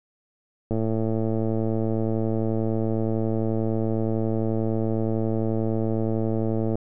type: click train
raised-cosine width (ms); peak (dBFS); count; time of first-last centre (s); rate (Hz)
2; -13; 672; 0.71-6.755; 111
effects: none